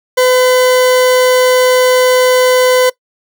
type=tone; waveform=40% pulse; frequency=506 Hz; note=B4; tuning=42 cents sharp; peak=-6 dBFS; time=0.17-2.9 s; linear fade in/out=10 ms; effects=noise-tail reverb RT60 0.1 s tail -20 dB re dry